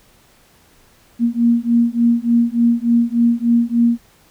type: beating tone pair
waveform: sine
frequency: 233.5 / 236.9 Hz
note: A#3 / A#3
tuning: +3 / +28 cents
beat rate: 3.4 Hz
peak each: -15 dBFS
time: 1.19-3.99 s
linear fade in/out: 50 ms
effects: pink hiss -52 dBFS RMS until 4.3 s